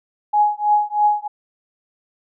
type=tone with tremolo; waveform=sine; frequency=836 Hz; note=G#5; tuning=11 cents sharp; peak=-10 dBFS; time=0.33-1.28 s; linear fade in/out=10 ms; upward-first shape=triangle; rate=3.1 Hz; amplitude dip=100%; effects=none